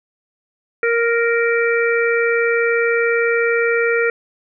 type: harmonic tone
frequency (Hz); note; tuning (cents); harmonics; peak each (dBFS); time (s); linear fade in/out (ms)
466.2; A#4; 0; 1 / 3 / 4 / 5; -16 / -21 / -22 / -23; 0.83-4.1; 2
effects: none